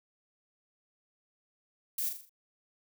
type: noise with echo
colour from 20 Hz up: violet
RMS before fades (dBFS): -33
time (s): 1.98-2.09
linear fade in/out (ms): 5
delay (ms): 41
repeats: 5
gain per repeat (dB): -6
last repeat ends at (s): 2.295
effects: none